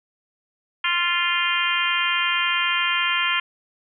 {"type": "harmonic tone with a mistuned harmonic", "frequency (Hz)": 349.2, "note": "F4", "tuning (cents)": 0, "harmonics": [3, 4, 5, 6, 7, 8, 9], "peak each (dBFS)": [-27, -27, -27, -27, -27, -27, -27], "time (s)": [0.84, 3.4], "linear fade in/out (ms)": 5, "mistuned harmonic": 4, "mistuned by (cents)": -16, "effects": []}